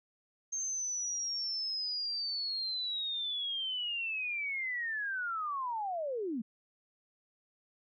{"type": "linear sweep", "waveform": "sine", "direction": "down", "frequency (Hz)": [6400, 205.4], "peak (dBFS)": -33, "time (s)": [0.52, 6.42], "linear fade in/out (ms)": 10, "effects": []}